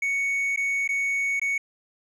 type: tone with dropouts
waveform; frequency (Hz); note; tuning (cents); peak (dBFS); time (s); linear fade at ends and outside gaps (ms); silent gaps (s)
triangle; 2225; C#7; +6; -21; 0.02-1.58; 5; 0.562-0.573 / 0.877-0.889 / 1.397-1.415
effects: resampled to 24000 Hz